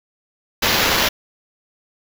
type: noise with sample-and-hold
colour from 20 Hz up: violet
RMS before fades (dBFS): -17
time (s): 0.62-1.09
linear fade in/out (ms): 10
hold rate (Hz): 8820
effects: none